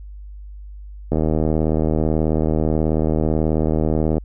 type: click train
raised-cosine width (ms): 2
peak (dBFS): -6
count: 241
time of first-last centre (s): 1.12-4.181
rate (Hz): 78.4
effects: added 50 Hz sine -33 dBFS peak until 4.24 s